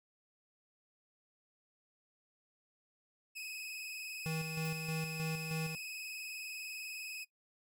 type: tone with vibrato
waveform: sawtooth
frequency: 2544 Hz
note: D#7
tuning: 38 cents sharp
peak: -39 dBFS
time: 3.35-7.25 s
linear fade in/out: 20 ms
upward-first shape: square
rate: 20 Hz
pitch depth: 37 cents each way
type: tone with tremolo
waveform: square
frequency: 160 Hz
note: D#3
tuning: 49 cents sharp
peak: -36 dBFS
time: 4.26-5.75 s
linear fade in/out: 0 ms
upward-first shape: square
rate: 3.2 Hz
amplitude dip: 50%
type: noise with exponential decay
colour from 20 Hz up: violet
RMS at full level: -48 dBFS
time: 4.65-4.82 s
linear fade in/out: 2 ms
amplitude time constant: 35 ms
effects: noise-tail reverb RT60 0.1 s tail -20 dB re dry